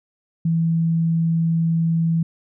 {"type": "tone", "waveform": "sine", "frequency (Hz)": 164.81, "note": "E3", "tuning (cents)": 0, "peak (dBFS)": -16, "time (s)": [0.45, 2.23], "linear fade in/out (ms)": 5, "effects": []}